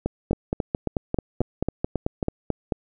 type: two click trains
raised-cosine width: 2 ms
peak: -9 / -10 dBFS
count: 12 / 9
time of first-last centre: 0.31-2.722 / 0.06-2.228 s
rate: 4.56 / 3.69 Hz
effects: none